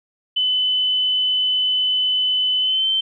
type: tone with pitch glide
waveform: sine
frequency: 3016 to 3101 Hz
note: F#7 to G7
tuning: +32 to -19 cents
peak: -16 dBFS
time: 0.36-3.01 s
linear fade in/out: 10 ms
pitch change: +49 cents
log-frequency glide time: 2.59-2.89 s
effects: none